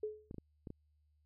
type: tone with exponential decay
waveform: sine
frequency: 427.2 Hz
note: G#4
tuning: 49 cents sharp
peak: -33 dBFS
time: 0.03-0.31 s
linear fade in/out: 5 ms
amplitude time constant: 59 ms
type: clicks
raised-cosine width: 3 ms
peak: -33 dBFS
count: 5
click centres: 0.311 / 0.344 / 0.383 / 0.672 / 0.704 s
effects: added 75 Hz sine -70 dBFS peak until 1.25 s